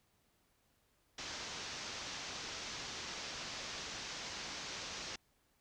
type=low-pass noise; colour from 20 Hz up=white; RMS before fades=-45 dBFS; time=1.18-5.16 s; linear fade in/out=5 ms; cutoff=6400 Hz; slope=48 dB/octave; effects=pink hiss -75 dBFS RMS until 5.6 s